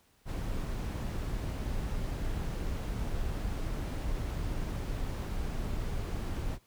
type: noise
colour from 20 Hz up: brown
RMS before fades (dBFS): -34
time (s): 0.25-6.59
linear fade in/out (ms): 50
effects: pink hiss -67 dBFS RMS until 6.66 s